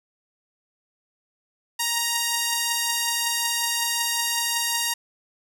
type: beating tone pair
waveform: 5% pulse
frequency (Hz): 932.3 / 937.7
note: A#5 / A#5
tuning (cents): 0 / +10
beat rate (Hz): 5.4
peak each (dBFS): -18 / -11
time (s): 1.79-4.94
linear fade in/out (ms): 10
effects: none